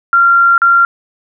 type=tone with dropouts; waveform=sine; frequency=1381 Hz; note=F6; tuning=20 cents flat; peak=-5 dBFS; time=0.13-0.85 s; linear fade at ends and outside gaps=1 ms; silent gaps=0.579-0.618 s; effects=none